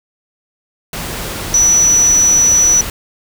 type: tone in noise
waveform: sine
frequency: 5920 Hz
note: F#8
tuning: in tune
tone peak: -7 dBFS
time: 1.54-2.81 s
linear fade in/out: 2 ms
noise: pink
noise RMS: -23 dBFS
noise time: 0.93-2.9 s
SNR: +13 dB
effects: none